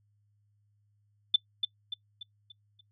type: tone with echo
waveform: sine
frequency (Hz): 3520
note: A7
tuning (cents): 0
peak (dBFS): -17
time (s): 1.34-1.36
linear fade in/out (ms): 5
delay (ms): 290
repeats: 5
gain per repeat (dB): -7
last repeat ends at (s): 2.81
effects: noise-tail reverb RT60 0.1 s tail -21 dB re dry + added 103 Hz sine -67 dBFS peak until 2.91 s